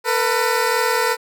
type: tone pair together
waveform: 15% pulse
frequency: 451.3 / 493.9 Hz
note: A4 / B4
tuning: +44 / 0 cents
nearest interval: major second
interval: 156 cents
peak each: -13 dBFS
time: 0.04-1.17 s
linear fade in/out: 50 ms
effects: none